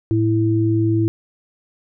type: tone pair together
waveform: sine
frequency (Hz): 110 / 329.6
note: A2 / E4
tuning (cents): 0 / 0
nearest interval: octave + perfect fifth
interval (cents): 1900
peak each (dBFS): -17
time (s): 0.11-1.08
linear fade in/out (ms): 0
effects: none